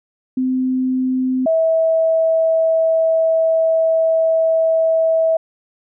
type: tone pair in turn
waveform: sine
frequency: 257.6 / 649.1 Hz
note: C4 / E5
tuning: -27 / -27 cents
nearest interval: octave + major third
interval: 1600 cents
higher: second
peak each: -15 / -12 dBFS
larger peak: second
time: 0.37-1.46 / 1.46-5.37 s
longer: second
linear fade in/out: 5 ms
effects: none